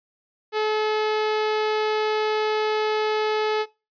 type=tone; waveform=sawtooth; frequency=429.8 Hz; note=A4; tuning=41 cents flat; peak=-17 dBFS; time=0.52-3.66 s; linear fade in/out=50 ms; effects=noise-tail reverb RT60 0.3 s tail -22 dB re dry + resampled to 11025 Hz